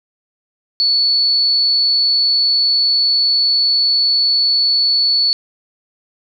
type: tone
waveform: sine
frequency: 4435 Hz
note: C#8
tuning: in tune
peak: -11 dBFS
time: 0.8-5.33 s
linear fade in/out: 0 ms
effects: none